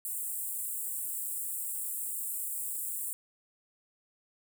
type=high-pass noise; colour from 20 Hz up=pink; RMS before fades=-36 dBFS; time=0.05-3.13 s; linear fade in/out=0 ms; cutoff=7700 Hz; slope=96 dB/octave; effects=none